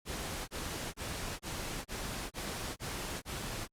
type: noise bursts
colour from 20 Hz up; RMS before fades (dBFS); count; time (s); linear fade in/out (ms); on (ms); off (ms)
pink; -39; 8; 0.05-3.679; 50; 430; 27
effects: low-pass 12000 Hz 12 dB/octave + Opus 48 kbps